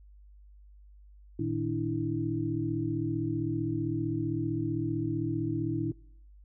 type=tone cluster; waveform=sine; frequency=113.6 / 155.9 / 291.7 / 327.2 Hz; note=A#2 / D#3 / D4 / E4; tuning=-44 / +4 / -12 / -13 cents; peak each=-34 / -36 / -34 / -32 dBFS; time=1.39-5.92 s; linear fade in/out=5 ms; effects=noise-tail reverb RT60 0.7 s tail -24 dB re dry + added 50 Hz sine -51 dBFS peak until 6.44 s